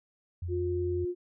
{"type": "tone with vibrato", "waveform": "sine", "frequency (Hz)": 87.31, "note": "F2", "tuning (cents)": 0, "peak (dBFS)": -32, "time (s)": [0.42, 1.05], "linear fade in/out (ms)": 5, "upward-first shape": "square", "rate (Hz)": 11, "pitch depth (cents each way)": 15}
{"type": "tone", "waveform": "sine", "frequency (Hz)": 355.7, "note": "F4", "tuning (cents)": 32, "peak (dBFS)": -29, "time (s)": [0.48, 1.15], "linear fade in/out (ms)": 50}
{"effects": []}